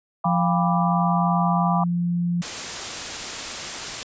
sine chord, G dominant seventh, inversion third, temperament equal with one note detuned, 698.5 / 801.4 / 987.8 / 1174.7 Hz, F5 / G5 / B5 / D6, 0 / +38 / 0 / 0 cents, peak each -26 dBFS, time 0.24-1.84 s, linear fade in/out 5 ms
sine tone, 173.7 Hz, F3, 9 cents flat, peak -20 dBFS, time 0.25-2.42 s, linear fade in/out 10 ms
white noise, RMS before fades -30 dBFS, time 2.42-4.03 s, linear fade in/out 0 ms
effects resampled to 16000 Hz

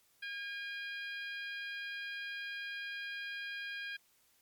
harmonic tone, 811 Hz, G#5, 41 cents flat, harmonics 2 / 3 / 4 / 5 / 6, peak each -41 / -46 / -48 / -55 / -55 dBFS, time 0.22-3.97 s, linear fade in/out 10 ms, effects white hiss -70 dBFS RMS until 4.41 s + MP3 96 kbps

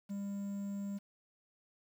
triangle tone with quantisation, 200 Hz, G3, 35 cents sharp, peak -35 dBFS, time 0.09-0.99 s, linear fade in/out 20 ms, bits 10, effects none

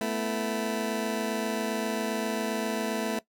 20% pulse chord, A suspended second, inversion none, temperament just, 220 / 247.5 / 330 Hz, A3 / B3 / E4, 0 / +4 / +2 cents, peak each -25 / -30 / -31 dBFS, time 0.01-3.19 s, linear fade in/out 2 ms, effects noise-tail reverb RT60 0.1 s tail -18 dB re dry

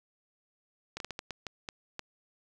slowing click train, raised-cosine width 0.2 ms, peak -20 dBFS, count 9, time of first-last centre 0.97-1.993 s, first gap 32 ms, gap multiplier 1.38, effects none

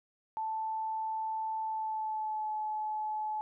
sine tone with pitch glide, 880 to 858.4 Hz, A5 to A5, 0 to -43 cents, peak -32 dBFS, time 0.37-3.41 s, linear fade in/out 0 ms, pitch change -43 cents, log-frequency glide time 1.61-2.51 s, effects none

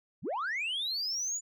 sine linear sweep, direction up, 83.2 to 7050 Hz, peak -29 dBFS, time 0.22-1.41 s, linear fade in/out 50 ms, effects tanh soft clip ceiling -29 dBFS

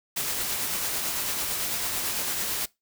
white noise with tremolo, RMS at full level -28 dBFS, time 0.16-2.66 s, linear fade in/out 10 ms, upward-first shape sine, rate 9 Hz, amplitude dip 25%, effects noise-tail reverb RT60 0.2 s tail -22 dB re dry

